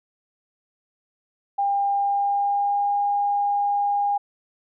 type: tone with pitch glide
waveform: sine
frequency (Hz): 801 to 812.2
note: G5 to G#5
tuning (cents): +37 to -39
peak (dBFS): -19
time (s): 1.58-4.18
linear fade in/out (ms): 10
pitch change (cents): +24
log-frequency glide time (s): 1.91-2.96
effects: none